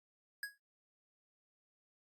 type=tone with exponential decay; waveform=square; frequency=1661.2 Hz; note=G#6; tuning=in tune; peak=-36 dBFS; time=0.43-0.58 s; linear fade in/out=2 ms; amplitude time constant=31 ms; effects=noise-tail reverb RT60 0.2 s tail -20 dB re dry + Opus 48 kbps